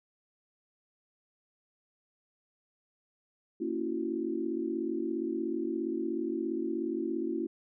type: chord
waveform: sine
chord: F# dominant seventh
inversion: first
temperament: just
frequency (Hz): 231.2 / 277.5 / 333 / 370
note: A#3 / C#4 / E4 / F#4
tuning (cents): -14 / +2 / +18 / 0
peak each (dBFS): -38 / -37 / -33 / -37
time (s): 3.6-7.47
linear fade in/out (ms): 10
effects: none